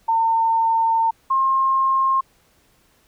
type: tone pair in turn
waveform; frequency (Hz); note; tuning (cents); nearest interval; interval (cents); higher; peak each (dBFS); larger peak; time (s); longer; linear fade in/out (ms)
sine; 906 / 1066.8; A#5 / C6; -50 / +33; minor third; 283; second; -15; neither; 0.08-1.11 / 1.3-2.21; first; 10
effects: pink hiss -59 dBFS RMS until 3.07 s